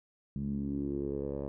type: tone with low-pass filter sweep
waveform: 10% pulse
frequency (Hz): 69.8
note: C#2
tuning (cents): +13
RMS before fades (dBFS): -35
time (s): 0.36-1.48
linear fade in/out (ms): 0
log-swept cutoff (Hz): 180 to 620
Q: 4.1
effects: none